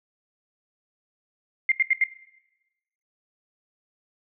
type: tone bursts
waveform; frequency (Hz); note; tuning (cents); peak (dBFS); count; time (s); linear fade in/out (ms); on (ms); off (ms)
sine; 2103; C7; +8; -16; 4; 1.69-2.039; 2; 28; 79
effects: noise-tail reverb RT60 1.0 s tail -18 dB re dry